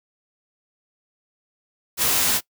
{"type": "noise with comb filter", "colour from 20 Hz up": "white", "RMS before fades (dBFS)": -20, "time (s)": [1.97, 2.41], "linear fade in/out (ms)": 50, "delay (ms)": 15, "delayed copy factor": 0.55, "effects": ["noise-tail reverb RT60 0.1 s tail -21 dB re dry"]}